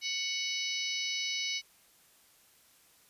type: harmonic tone with a mistuned harmonic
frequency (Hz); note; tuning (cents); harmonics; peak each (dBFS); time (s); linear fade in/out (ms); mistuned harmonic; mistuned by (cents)
740; F#5; 0; 3 / 4 / 5 / 6 / 7 / 8; -37 / -38 / -39 / -40 / -40 / -41; 0.01-1.62; 50; 5; +82
effects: white hiss -63 dBFS RMS until 3.09 s + resampled to 32000 Hz